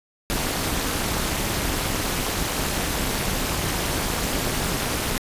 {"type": "noise with amplitude modulation", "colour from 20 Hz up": "pink", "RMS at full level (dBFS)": -21, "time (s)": [0.3, 5.18], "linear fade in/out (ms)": 0, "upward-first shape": "sine", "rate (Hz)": 226, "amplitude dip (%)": 85, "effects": ["resampled to 32000 Hz"]}